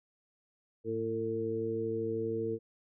harmonic tone with a mistuned harmonic, 112.7 Hz, A2, 42 cents sharp, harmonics 1 / 2 / 3 / 4, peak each -41 / -41 / -37 / -33 dBFS, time 0.84-2.59 s, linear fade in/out 50 ms, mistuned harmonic 1, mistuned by -76 cents, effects none

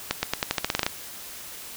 accelerating click train, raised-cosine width 0.2 ms, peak -5 dBFS, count 12, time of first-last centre 0.11-0.865 s, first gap 120 ms, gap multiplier 0.88, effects white hiss -40 dBFS RMS until 1.76 s

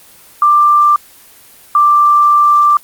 sine tone pair in turn, 1183 / 1178.4 Hz, D6 / D6, +12 / +6 cents, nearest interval unison, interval 6 cents, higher first, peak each -5 dBFS, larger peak neither, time 0.42-0.96 / 1.75-2.77 s, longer second, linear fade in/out 2 ms, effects white hiss -41 dBFS RMS until 2.83 s + Opus 24 kbps

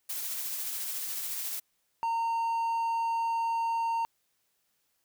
blue noise with tremolo, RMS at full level -34 dBFS, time 0.09-1.6 s, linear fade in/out 10 ms, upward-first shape sine, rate 14 Hz, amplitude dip 25%
triangle tone, 918 Hz, A#5, 27 cents flat, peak -25 dBFS, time 2.03-4.05 s, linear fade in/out 0 ms
effects white hiss -75 dBFS RMS until 5.04 s

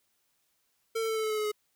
square tone with pitch steps, 451.5 / 447.1 / 442.7 / 438.4 / 434.1 / 429.9 / 425.7 / 421.5 Hz, A4 / A4 / A4 / A4 / A4 / A4 / G#4 / G#4, +45 / +28 / +11 / -6 / -23 / -40 / +43 / +26 cents, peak -29 dBFS, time 0.95-1.518 s, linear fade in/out 10 ms, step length 71 ms, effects white hiss -74 dBFS RMS until 1.75 s

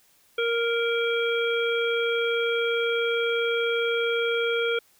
harmonic tone, 466.2 Hz, A#4, in tune, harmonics 1 / 3 / 5 / 7, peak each -24 / -29 / -31 / -32 dBFS, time 0.38-4.79 s, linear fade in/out 5 ms, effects white hiss -61 dBFS RMS until 4.99 s

